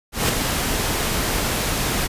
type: noise with ADSR envelope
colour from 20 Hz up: pink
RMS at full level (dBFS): -17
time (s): 0.12-2.08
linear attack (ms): 170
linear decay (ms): 7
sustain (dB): -5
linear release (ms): 26
effects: resampled to 32000 Hz